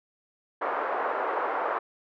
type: band-pass noise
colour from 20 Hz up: white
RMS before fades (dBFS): -29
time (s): 0.61-1.79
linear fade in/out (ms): 10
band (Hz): 410 to 1300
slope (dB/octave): 24
effects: none